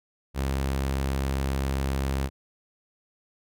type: tone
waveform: sawtooth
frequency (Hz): 67.5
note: C#2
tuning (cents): -45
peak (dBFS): -21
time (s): 0.34-2.3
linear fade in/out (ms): 50
effects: none